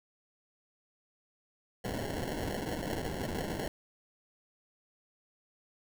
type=noise with sample-and-hold; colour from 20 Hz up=blue; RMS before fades=-36 dBFS; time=1.84-3.68 s; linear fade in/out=5 ms; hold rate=1225 Hz; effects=none